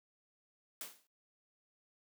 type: noise with exponential decay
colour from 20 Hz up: white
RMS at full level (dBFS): -41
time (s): 0.81-1.07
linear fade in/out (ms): 1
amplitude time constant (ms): 55
effects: noise-tail reverb RT60 0.2 s tail -22 dB re dry + high-pass 200 Hz 12 dB/octave